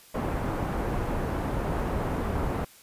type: low-pass noise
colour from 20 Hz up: pink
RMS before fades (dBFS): -29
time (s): 0.14-2.65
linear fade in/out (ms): 10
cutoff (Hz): 1100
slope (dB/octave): 12
effects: white hiss -53 dBFS RMS until 2.82 s + resampled to 32000 Hz